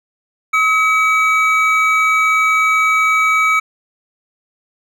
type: tone pair together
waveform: triangle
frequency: 1278.5 / 2278 Hz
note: D#6 / C#7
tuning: +47 / +47 cents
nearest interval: minor seventh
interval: 1000 cents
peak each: -12 dBFS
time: 0.53-3.6 s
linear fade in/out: 10 ms
effects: none